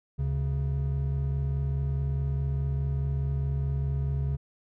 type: tone pair together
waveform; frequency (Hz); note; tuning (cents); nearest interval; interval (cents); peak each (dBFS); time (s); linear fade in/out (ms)
triangle; 72.52 / 137.3; D2 / C#3; -21 / -16; major seventh; 1105; -27 / -26; 0.18-4.37; 20
effects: none